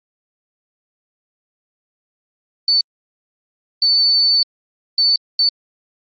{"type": "tone bursts at uneven times", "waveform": "sine", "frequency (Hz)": 4506, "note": "C#8", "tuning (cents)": 28, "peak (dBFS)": -11, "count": 4, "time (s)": [[2.68, 2.81], [3.82, 4.43], [4.98, 5.16], [5.39, 5.49]], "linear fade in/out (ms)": 2, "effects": ["Opus 32 kbps"]}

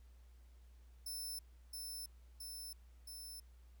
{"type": "tone with echo", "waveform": "15% pulse", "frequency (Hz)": 5300, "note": "E8", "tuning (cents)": 9, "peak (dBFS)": -37, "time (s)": [1.06, 1.39], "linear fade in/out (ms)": 5, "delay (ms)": 670, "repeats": 3, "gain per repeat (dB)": -2, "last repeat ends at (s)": 3.4, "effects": ["added 60 Hz sine -58 dBFS peak until 3.8 s", "pink hiss -75 dBFS RMS until 3.8 s"]}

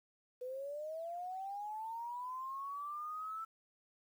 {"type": "linear sweep", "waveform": "sine", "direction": "up", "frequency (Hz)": [492.9, 1329], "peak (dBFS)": -40, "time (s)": [0.41, 3.45], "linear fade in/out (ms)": 10, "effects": ["11-bit"]}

